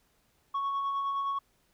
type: tone with tremolo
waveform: sine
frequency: 1108.7 Hz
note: C#6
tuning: in tune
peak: -25 dBFS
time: 0.54-1.39 s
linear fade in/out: 10 ms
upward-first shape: sine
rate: 9.7 Hz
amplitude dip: 35%
effects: tanh soft clip ceiling -27 dBFS + pink hiss -70 dBFS RMS until 1.73 s